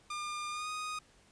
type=tone with pitch glide; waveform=sawtooth; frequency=1204 to 1242.9 Hz; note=D6 to D#6; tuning=+43 to -2 cents; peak=-33 dBFS; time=0.1-0.99 s; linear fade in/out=5 ms; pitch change=+55 cents; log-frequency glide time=0.5-0.69 s; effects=pink hiss -64 dBFS RMS until 1.31 s + resampled to 22050 Hz